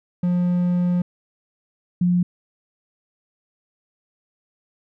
triangle / sine tone pair in turn, 177.4 / 177.4 Hz, F3 / F3, +27 / +27 cents, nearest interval unison, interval 0 cents, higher neither, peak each -15 dBFS, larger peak neither, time 0.23-1.02 / 2.01-2.23 s, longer first, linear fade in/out 5 ms, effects none

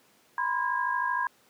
sine tone cluster, 977 / 1030 / 1633 Hz, B5 / C6 / G#6, -19 / -28 / -30 cents, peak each -30 dBFS, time 0.38-1.27 s, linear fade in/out 2 ms, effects pink hiss -62 dBFS RMS until 1.49 s + high-pass 200 Hz 12 dB/octave

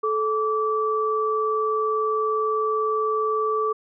sine tone pair together, 434.1 / 1158.9 Hz, A4 / D6, -23 / -23 cents, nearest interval octave + perfect fourth, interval 1700 cents, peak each -23 dBFS, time 0.03-3.73 s, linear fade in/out 10 ms, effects none

